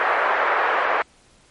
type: band-pass noise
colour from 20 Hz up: white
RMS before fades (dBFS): -20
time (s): 0-1.02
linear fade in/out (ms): 0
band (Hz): 480 to 1700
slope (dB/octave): 24
effects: pink hiss -55 dBFS RMS until 1.5 s + MP3 48 kbps